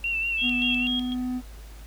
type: tone with vibrato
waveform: sine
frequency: 2705 Hz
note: E7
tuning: 44 cents sharp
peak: -24 dBFS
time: 0.04-0.87 s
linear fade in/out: 2 ms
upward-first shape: sine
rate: 5.2 Hz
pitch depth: 41 cents each way
type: tone with tremolo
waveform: sine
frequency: 3266 Hz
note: G#7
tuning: 30 cents flat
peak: -25 dBFS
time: 0.37-1.15 s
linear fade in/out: 50 ms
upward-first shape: square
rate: 4 Hz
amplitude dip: 80%
type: tone with pitch glide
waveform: triangle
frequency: 246.9 to 251.4 Hz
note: B3 to B3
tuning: 0 to +31 cents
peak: -24 dBFS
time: 0.41-1.42 s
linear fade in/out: 50 ms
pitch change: +31 cents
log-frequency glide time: 0.64-1.27 s
effects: added 52 Hz sine -40 dBFS peak until 1.86 s + pink hiss -51 dBFS RMS until 1.86 s